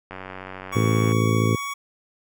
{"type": "click train", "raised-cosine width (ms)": 0.5, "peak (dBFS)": -20, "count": 96, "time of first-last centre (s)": [0.11, 1.12], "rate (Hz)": 94.1}
{"type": "tone", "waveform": "25% pulse", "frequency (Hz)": 1122, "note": "C#6", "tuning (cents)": 21, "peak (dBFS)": -24, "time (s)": [0.72, 1.74], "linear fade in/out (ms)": 10}
{"type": "harmonic tone", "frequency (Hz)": 55.2, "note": "A1", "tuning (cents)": 6, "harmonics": [2, 3, 4, 5, 6, 7, 8, 9], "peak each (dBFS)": [-20, -27, -26, -28, -30, -28, -31, -32], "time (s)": [0.75, 1.56], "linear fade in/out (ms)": 10}
{"effects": []}